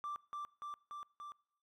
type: tone with echo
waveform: triangle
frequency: 1174.7 Hz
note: D6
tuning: in tune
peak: -36 dBFS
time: 0.04-0.16 s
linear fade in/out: 0 ms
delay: 290 ms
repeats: 4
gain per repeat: -2 dB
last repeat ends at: 1.32 s
effects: noise-tail reverb RT60 0.7 s tail -24 dB re dry + tanh soft clip ceiling -35 dBFS